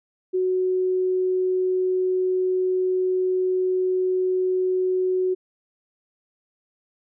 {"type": "tone", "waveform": "sine", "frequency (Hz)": 370, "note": "F#4", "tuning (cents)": 0, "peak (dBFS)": -19, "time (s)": [0.33, 5.35], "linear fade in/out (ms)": 20, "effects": []}